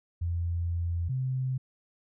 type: tone pair in turn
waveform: sine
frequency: 85.5 / 129.96 Hz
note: F2 / C3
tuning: -36 / -11 cents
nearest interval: perfect fifth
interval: 725 cents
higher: second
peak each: -27 dBFS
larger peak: neither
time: 0.21-1.09 / 1.09-1.58 s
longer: first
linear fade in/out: 10 ms
effects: none